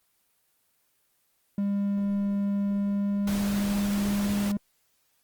triangle tone with pitch glide, 200.7 to 203.1 Hz, G3 to G#3, +41 to -38 cents, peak -22 dBFS, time 1.58-4.57 s, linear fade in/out 2 ms, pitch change +21 cents, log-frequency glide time 2.6-4.3 s
pink noise, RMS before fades -36 dBFS, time 3.27-4.52 s, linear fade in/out 5 ms
effects white hiss -70 dBFS RMS until 5.23 s + Opus 24 kbps

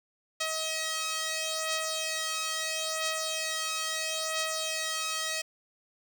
5% pulse beating tone pair, 636 / 636.75 Hz, D#5 / D#5, +38 / +40 cents, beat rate 0.75 Hz, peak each -20 / -25 dBFS, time 0.4-5.42 s, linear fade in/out 10 ms, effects none

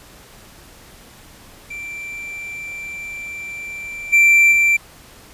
triangle tone with level steps, 2349 Hz, D7, in tune, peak -26 / -7 / -10 dBFS, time 1.7-4.77 s, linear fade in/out 10 ms, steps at 4.12 / 4.51 s, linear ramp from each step 20 ms, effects pink hiss -44 dBFS RMS until 5.33 s + resampled to 32000 Hz

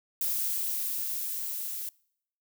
violet noise with level ramp, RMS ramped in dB -29 to -36 dBFS, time 0.21-1.89 s, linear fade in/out 2 ms, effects noise-tail reverb RT60 0.7 s tail -25 dB re dry

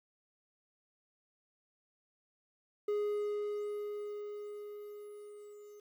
triangle tone with level ramp, 415.3 Hz, G#4, in tune, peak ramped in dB -28 to -49 dBFS, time 2.88-5.8 s, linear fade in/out 5 ms, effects 11-bit

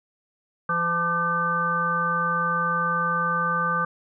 harmonic tone with a mistuned harmonic, 170 Hz, F3, 46 cents flat, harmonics 1 / 3 / 5 / 7 / 9, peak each -31 / -33 / -35 / -23 / -27 dBFS, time 0.69-3.85 s, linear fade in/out 5 ms, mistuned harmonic 5, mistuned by +53 cents, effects none

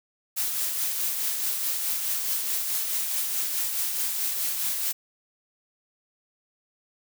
blue noise with tremolo, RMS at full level -26 dBFS, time 0.36-4.93 s, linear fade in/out 20 ms, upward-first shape triangle, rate 4.7 Hz, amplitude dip 40%, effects none

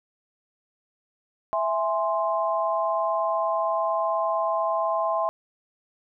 sine chord, E augmented, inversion none, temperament equal, 659.3 / 830.6 / 1046.5 Hz, E5 / G#5 / B#5, 0 / 0 / 0 cents, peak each -25 / -29 / -26 dBFS, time 1.53-5.29 s, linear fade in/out 0 ms, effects none

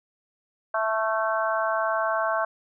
harmonic tone with a mistuned harmonic, 220 Hz, A3, in tune, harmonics 3 / 4 / 5 / 6 / 7, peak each -26 / -31 / -28 / -32 / -30 dBFS, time 0.74-2.45 s, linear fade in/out 5 ms, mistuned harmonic 6, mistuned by +24 cents, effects none

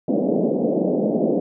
pink band-pass noise, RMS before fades -20 dBFS, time 0.08-1.4 s, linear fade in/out 5 ms, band 180 to 630 Hz, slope 48 dB/octave, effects none

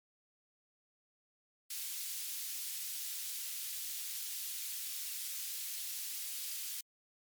white high-pass noise, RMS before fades -41 dBFS, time 1.7-6.81 s, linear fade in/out 5 ms, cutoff 3000 Hz, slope 12 dB/octave, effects MP3 96 kbps

